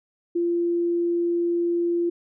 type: tone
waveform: sine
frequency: 344 Hz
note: F4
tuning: 26 cents flat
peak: -20 dBFS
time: 0.35-2.1 s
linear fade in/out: 10 ms
effects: none